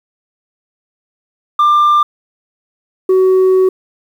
sine tone pair in turn, 1191 / 375.1 Hz, D6 / F#4, +24 / +24 cents, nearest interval octave + minor sixth, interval 2000 cents, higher first, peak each -4 dBFS, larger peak neither, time 1.59-2.03 / 3.09-3.69 s, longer second, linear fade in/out 5 ms, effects tanh soft clip ceiling -6 dBFS + 7-bit

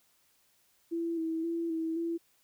sine tone with vibrato, 329.6 Hz, E4, in tune, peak -30 dBFS, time 0.91-2.18 s, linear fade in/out 20 ms, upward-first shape square, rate 1.9 Hz, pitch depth 28 cents each way, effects white hiss -69 dBFS RMS until 2.43 s

